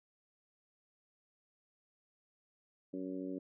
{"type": "harmonic tone", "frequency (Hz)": 93.4, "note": "F#2", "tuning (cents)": 17, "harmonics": [2, 3, 4, 5, 6], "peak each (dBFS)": [-47, -40, -46, -50, -50], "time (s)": [2.93, 3.39], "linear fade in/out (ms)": 10, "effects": []}